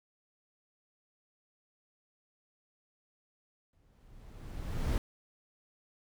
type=noise with exponential growth; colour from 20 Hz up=brown; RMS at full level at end=-28 dBFS; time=3.73-4.98 s; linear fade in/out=1 ms; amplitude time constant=270 ms; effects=none